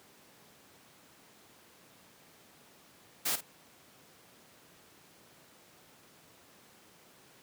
white noise with echo, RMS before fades -31 dBFS, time 3.25-3.36 s, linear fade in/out 10 ms, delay 51 ms, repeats 1, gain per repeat -12 dB, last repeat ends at 3.411 s, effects pink hiss -59 dBFS RMS until 7.42 s + high-pass 150 Hz 12 dB/octave

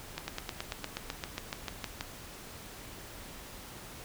slowing click train, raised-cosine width 0.2 ms, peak -17 dBFS, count 15, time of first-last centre 0.18-2.009 s, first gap 100 ms, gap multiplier 1.04, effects pink hiss -47 dBFS RMS until 4.04 s

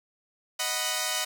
5% pulse chord, B major, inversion first, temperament equal, 622.3 / 740 / 987.8 Hz, D#5 / F#5 / B5, 0 / 0 / 0 cents, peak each -20 dBFS, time 0.59-1.25 s, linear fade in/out 10 ms, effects none

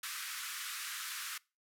pink band-pass noise, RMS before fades -42 dBFS, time 0.03-1.38 s, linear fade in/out 5 ms, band 1200 to 15000 Hz, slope 48 dB/octave, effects noise-tail reverb RT60 0.3 s tail -24 dB re dry

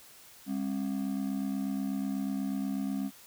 triangle ring-modulated tone, 234.7 Hz, A#3, 12 cents sharp, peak -25 dBFS, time 0.46-3.11 s, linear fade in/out 50 ms, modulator 34.1 Hz, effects white hiss -54 dBFS RMS until 3.26 s

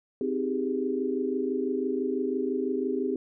sine chord, Ab major seventh, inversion first, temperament just, 259.6 / 311.5 / 389.3 / 415.3 Hz, C4 / Eb4 / G4 / Ab4, -13 / +2 / -12 / 0 cents, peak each -30 / -35 / -30 / -32 dBFS, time 0.21-3.16 s, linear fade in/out 2 ms, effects none

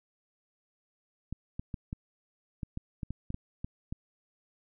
clicks, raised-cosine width 5 ms, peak -23 dBFS, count 12, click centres 1.326 / 1.595 / 1.742 / 1.929 / 2.632 / 2.774 / 3.032 / 3.106 / 3.304 / 3.344 / 3.645 / 3.925 s, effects none

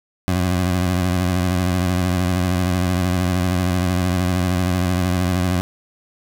20% pulse tone with vibrato, 90.4 Hz, F#2, 40 cents flat, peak -12 dBFS, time 0.28-5.61 s, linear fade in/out 0 ms, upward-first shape sine, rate 13 Hz, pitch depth 63 cents each way, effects none

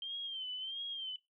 sine tone with vibrato, 3136 Hz, G7, in tune, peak -38 dBFS, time 0.02-1.16 s, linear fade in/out 2 ms, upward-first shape sine, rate 1.5 Hz, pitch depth 82 cents each way, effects noise-tail reverb RT60 0.2 s tail -18 dB re dry

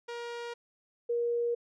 sawtooth / sine tone pair in turn, 473.7 / 473.7 Hz, A#4 / A#4, +28 / +28 cents, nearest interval unison, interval 0 cents, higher neither, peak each -33 / -27 dBFS, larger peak second, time 0.08-0.54 / 1.09-1.55 s, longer neither, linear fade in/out 10 ms, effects low-pass 5000 Hz 12 dB/octave

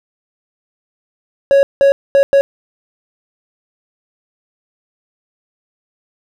triangle tone bursts at uneven times, 554.4 Hz, C#5, in tune, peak -4 dBFS, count 4, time 1.51-1.63 / 1.81-1.92 / 2.15-2.23 / 2.33-2.41 s, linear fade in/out 0 ms, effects none

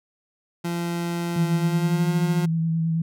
30% pulse tone with pitch glide, 171.5 to 177.45 Hz, F3 to F3, -31 to +28 cents, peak -22 dBFS, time 0.64-2.46 s, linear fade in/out 10 ms, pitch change +59 cents, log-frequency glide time 1.53-2.12 s
sine tone with vibrato, 163.5 Hz, E3, 14 cents flat, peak -20 dBFS, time 1.36-3.02 s, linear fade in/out 5 ms, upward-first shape sine, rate 9.4 Hz, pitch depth 19 cents each way
effects none

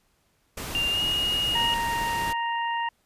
pink noise, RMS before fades -34 dBFS, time 0.57-2.33 s, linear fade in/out 5 ms
sine tone with pitch glide, 2794 to 2866 Hz, F7 to F7, 0 to +44 cents, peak -23 dBFS, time 0.75-1.74 s, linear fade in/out 0 ms, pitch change +44 cents, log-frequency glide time 0.9-1 s
harmonic tone, 932.3 Hz, A#5, in tune, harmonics 1 / 2 / 3, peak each -26 / -32 / -36 dBFS, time 1.55-2.89 s, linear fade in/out 5 ms
effects pink hiss -68 dBFS RMS until 3.05 s + resampled to 32000 Hz

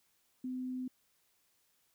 sine tone, 255 Hz, C4, 44 cents flat, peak -36 dBFS, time 0.44-0.88 s, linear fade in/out 5 ms, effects white hiss -74 dBFS RMS until 1.94 s

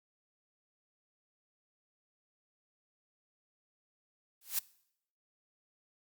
blue noise with exponential growth, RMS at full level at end -27 dBFS, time 4.41-4.59 s, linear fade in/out 5 ms, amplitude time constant 38 ms, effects noise-tail reverb RT60 0.7 s tail -22 dB re dry + Opus 48 kbps

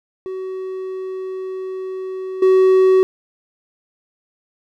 triangle tone with level steps, 376.4 Hz, F#4, 30 cents sharp, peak -22 / -7 dBFS, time 0.26-3.03 s, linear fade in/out 0 ms, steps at 2.42 s, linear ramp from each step 5 ms, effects none

